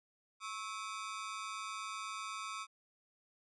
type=ring-modulated tone; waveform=sawtooth; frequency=1200 Hz; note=D6; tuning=37 cents sharp; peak=-34 dBFS; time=0.4-2.67 s; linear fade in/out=50 ms; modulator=104 Hz; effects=resampled to 22050 Hz